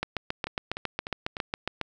two click trains, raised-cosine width 0.3 ms, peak -12 / -18 dBFS, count 14 / 4, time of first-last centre 0.03-1.813 / 0.47-1.368 s, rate 7.29 / 3.34 Hz, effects none

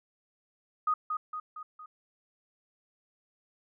sine tone with echo, 1244.5 Hz, D#6, in tune, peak -24 dBFS, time 0.87-0.94 s, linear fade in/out 5 ms, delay 230 ms, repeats 4, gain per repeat -5 dB, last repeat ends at 1.86 s, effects none

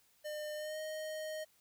square tone with pitch glide, 604 to 622.4 Hz, D5 to D#5, +48 to 0 cents, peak -40 dBFS, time 0.24-1.45 s, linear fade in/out 20 ms, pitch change +52 cents, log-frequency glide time 0.55-0.79 s, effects white hiss -70 dBFS RMS until 1.6 s

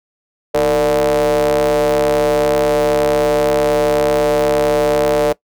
square ring-modulated tone, 69.4 Hz, C#2, 3 cents sharp, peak -9 dBFS, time 0.54-5.33 s, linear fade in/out 10 ms, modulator 521 Hz, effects noise-tail reverb RT60 0.1 s tail -20 dB re dry

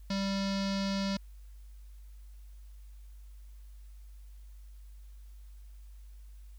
square tone with low-pass filter, 196 Hz, G3, in tune, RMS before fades -32 dBFS, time 0.1-1.17 s, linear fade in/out 5 ms, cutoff 4800 Hz, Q 3.9, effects added 50 Hz sine -47 dBFS peak until 6.58 s + white hiss -69 dBFS RMS until 6.58 s

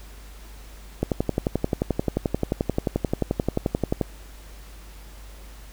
click train, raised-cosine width 2 ms, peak -8 dBFS, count 35, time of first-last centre 1.03-4.012 s, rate 11.4 Hz, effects added 50 Hz sine -41 dBFS peak until 5.72 s + pink hiss -49 dBFS RMS until 5.72 s

